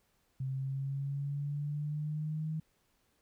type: exponential sweep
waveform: sine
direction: up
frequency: 131.8 to 158.1 Hz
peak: -33 dBFS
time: 0.4-2.6 s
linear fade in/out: 5 ms
effects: pink hiss -74 dBFS RMS until 3.21 s